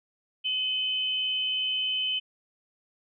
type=tone pair together; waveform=sine; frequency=2560 / 3041 Hz; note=D#7 / F#7; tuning=+49 / +47 cents; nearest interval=minor third; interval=298 cents; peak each=-34 / -26 dBFS; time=0.44-2.2 s; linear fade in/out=20 ms; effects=none